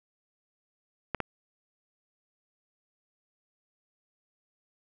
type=clicks; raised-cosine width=0.5 ms; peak=-14 dBFS; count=2; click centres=1.147 / 1.203 s; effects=none